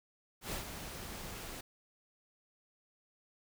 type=noise with ADSR envelope; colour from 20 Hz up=pink; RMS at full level=-38 dBFS; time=0.41-1.61 s; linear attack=110 ms; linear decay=120 ms; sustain=-7 dB; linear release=6 ms; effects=none